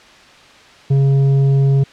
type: tone with tanh clipping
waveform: triangle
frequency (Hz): 137.4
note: C#3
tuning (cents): -15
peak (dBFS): -11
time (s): 0.9-1.84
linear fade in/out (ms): 10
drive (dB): 11
effects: white hiss -43 dBFS RMS until 1.92 s + low-pass 4000 Hz 12 dB/octave